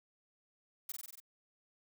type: noise with echo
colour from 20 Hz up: blue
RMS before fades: -41 dBFS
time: 0.89-0.92 s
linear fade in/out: 5 ms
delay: 47 ms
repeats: 6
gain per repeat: -2 dB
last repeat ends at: 1.202 s
effects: none